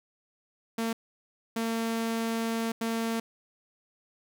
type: tone bursts at uneven times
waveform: sawtooth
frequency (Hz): 227.4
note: A#3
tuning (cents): -43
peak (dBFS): -24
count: 3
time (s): 0.78-0.93 / 1.56-2.72 / 2.81-3.2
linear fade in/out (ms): 5
effects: none